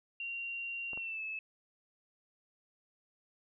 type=tone with pitch glide; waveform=sine; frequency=2760 to 2605 Hz; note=F7 to E7; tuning=-21 to -21 cents; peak=-37 dBFS; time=0.2-1.39 s; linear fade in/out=2 ms; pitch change=-100 cents; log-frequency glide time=0.94-1.22 s
type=clicks; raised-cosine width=1 ms; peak=-34 dBFS; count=2; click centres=0.933 / 0.975 s
effects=none